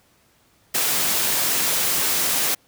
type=high-pass noise; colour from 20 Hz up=white; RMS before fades=-21 dBFS; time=0.74-2.55 s; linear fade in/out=10 ms; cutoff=110 Hz; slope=12 dB/octave; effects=pink hiss -59 dBFS RMS until 2.67 s + high-pass 60 Hz 12 dB/octave